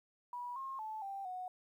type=tone with pitch steps; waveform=sine; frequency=974 / 1072 / 870 / 786 / 735 Hz; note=B5 / C6 / A5 / G5 / F#5; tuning=-24 / +42 / -20 / +4 / -12 cents; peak=-40 dBFS; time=0.33-1.48 s; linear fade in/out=2 ms; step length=230 ms; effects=12-bit